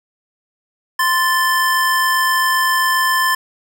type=tone pair together; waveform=square; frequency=1043.5 / 1755 Hz; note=C6 / A6; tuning=-5 / -5 cents; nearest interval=major sixth; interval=900 cents; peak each=-17 dBFS; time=0.99-3.35 s; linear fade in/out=5 ms; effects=none